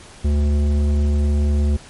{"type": "tone with tanh clipping", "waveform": "triangle", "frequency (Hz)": 73, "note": "D2", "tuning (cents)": -10, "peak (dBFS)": -16, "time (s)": [0.24, 1.77], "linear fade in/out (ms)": 10, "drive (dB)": 17, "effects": ["pink hiss -42 dBFS RMS until 1.89 s", "MP3 48 kbps"]}